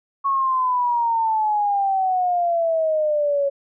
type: exponential sweep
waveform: sine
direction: down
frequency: 1108.7 to 554.4 Hz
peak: -17 dBFS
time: 0.24-3.5 s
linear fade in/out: 20 ms
effects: none